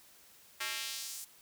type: tone with high-pass filter sweep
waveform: square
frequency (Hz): 123.47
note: B2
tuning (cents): 0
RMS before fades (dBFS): -40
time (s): 0.6-1.25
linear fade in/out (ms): 10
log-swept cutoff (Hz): 1700 to 8700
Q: 1.1
effects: white hiss -60 dBFS RMS until 1.41 s